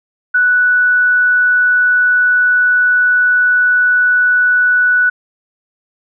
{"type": "tone", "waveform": "sine", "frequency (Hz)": 1480, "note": "F#6", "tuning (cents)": 0, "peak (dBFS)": -8, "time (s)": [0.34, 5.1], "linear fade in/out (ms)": 10, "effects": []}